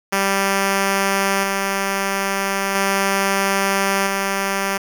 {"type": "tone with tremolo", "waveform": "5% pulse", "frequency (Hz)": 196, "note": "G3", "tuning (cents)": 0, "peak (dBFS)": -5, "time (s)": [0.12, 4.78], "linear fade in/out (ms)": 10, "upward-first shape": "square", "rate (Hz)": 0.38, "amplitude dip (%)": 25, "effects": ["7-bit"]}